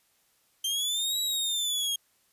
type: linear two-way sweep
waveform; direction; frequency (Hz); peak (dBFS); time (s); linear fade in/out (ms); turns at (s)
sawtooth; up then down; 3129 to 3900 to 3243; -24; 0.64-1.96; 5; 1.2
effects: white hiss -68 dBFS RMS until 2.32 s + resampled to 32000 Hz

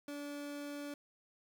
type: tone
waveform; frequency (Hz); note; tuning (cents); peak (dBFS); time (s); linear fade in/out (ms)
30% pulse; 288.7; D4; -30; -39; 0.08-0.94; 2
effects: none

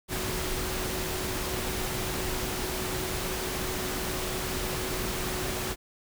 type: tone in noise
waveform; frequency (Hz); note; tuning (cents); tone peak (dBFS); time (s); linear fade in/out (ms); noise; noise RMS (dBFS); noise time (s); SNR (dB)
sine; 370; F#4; 0; -37; 0.08-5.76; 50; pink; -32; 0.08-5.76; -8
effects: none

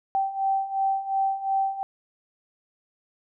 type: beating tone pair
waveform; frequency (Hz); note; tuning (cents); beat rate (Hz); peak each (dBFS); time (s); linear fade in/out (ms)
sine; 776 / 778.8; G5 / G5; -18 / -12; 2.8; -28 / -24; 0.15-1.83; 0
effects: none

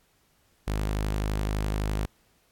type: tone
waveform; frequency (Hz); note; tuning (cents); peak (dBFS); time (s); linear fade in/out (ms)
sawtooth; 51.8; G#1; -4; -22; 0.67-2.06; 10
effects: pink hiss -66 dBFS RMS until 2.51 s + AAC 64 kbps

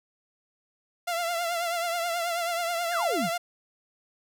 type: tone with vibrato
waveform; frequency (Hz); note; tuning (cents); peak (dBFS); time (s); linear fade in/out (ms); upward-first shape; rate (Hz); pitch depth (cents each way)
sawtooth; 685; F5; -34; -23; 1.07-3.38; 10; triangle; 9.3; 67
type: exponential sweep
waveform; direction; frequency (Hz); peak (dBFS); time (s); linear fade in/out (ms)
sine; down; 1934 to 138.59; -27; 2.91-3.3; 50
effects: none

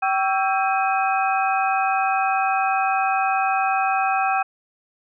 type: tone cluster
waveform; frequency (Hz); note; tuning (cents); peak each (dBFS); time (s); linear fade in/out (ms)
sine; 771 / 1125 / 1328 / 1600 / 2513; G5 / C#6 / E6 / G6 / D#7; -29 / +25 / +12 / +35 / +17; -20 / -29 / -25 / -29 / -27; 0.02-4.43; 10
effects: none

